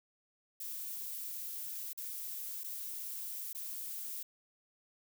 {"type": "noise with dropouts", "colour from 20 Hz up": "violet", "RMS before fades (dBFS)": -42, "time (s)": [0.6, 4.23], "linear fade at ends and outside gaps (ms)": 5, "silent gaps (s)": [[1.932, 1.975], [2.636, 2.641], [3.53, 3.548]], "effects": []}